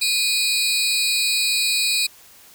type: tone cluster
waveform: 30% pulse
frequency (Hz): 2469 / 3941 / 4397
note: D#7 / B7 / C#8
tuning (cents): -14 / -4 / -15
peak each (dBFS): -20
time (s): 0.01-2.07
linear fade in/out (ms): 10
effects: white hiss -48 dBFS RMS until 2.54 s